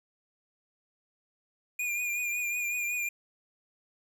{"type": "tone with vibrato", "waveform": "square", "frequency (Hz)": 2426, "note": "D#7", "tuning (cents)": -44, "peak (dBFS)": -30, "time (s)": [1.79, 3.09], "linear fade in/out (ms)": 5, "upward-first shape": "triangle", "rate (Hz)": 5.4, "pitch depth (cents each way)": 44, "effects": []}